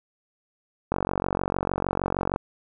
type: click train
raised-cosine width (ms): 1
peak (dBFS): -10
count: 68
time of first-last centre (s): 0.92-2.361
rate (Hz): 46.5
effects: none